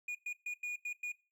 triangle tone bursts at uneven times, 2447 Hz, D#7, 29 cents flat, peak -34 dBFS, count 6, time 0.08-0.15 / 0.26-0.33 / 0.46-0.54 / 0.63-0.76 / 0.85-0.93 / 1.03-1.12 s, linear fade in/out 5 ms, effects noise-tail reverb RT60 0.3 s tail -20 dB re dry

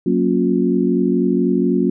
sine chord, Gb major seventh, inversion none, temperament equal with one note detuned, 185 / 233.1 / 277.2 / 357.4 Hz, Gb3 / Bb3 / Db4 / F4, 0 / 0 / 0 / +40 cents, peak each -19 dBFS, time 0.06-1.9 s, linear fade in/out 5 ms, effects none

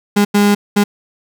35% pulse tone bursts at uneven times, 204.5 Hz, G#3, 26 cents flat, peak -7 dBFS, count 3, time 0.16-0.25 / 0.34-0.55 / 0.76-0.84 s, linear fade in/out 10 ms, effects none

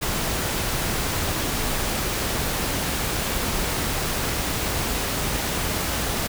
pink noise, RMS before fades -25 dBFS, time 0.01-6.28 s, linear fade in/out 20 ms, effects none

